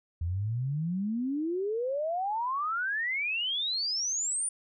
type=exponential sweep; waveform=sine; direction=up; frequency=80.6 to 9510 Hz; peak=-28 dBFS; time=0.21-4.49 s; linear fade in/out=5 ms; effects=none